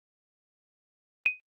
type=tone with exponential decay; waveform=sine; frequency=2500 Hz; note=D#7; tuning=8 cents sharp; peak=-17 dBFS; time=1.26-1.4 s; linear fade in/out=0 ms; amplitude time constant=29 ms; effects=Opus 24 kbps